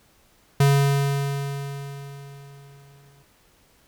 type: tone with exponential decay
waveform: square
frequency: 140 Hz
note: C#3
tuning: 18 cents sharp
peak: -14 dBFS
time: 0.6-3.23 s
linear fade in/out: 5 ms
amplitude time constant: 570 ms
effects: pink hiss -59 dBFS RMS until 3.87 s